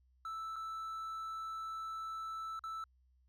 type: tone with dropouts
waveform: triangle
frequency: 1318.5 Hz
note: E6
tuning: in tune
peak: -38 dBFS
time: 0.25-2.84 s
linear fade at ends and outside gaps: 2 ms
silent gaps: 0.559-0.563 / 2.593-2.638 s
effects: added 63 Hz sine -67 dBFS peak until 3.28 s